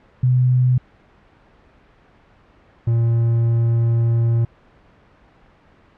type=tone pair in turn; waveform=sine / triangle; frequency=126.3 / 116.12 Hz; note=B2 / A#2; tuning=+39 / -6 cents; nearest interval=minor second; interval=145 cents; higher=first; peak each=-12 / -12 dBFS; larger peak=neither; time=0.23-0.78 / 2.87-4.45 s; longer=second; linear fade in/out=5 ms; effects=pink hiss -52 dBFS RMS until 5.97 s + low-pass 2000 Hz 12 dB/octave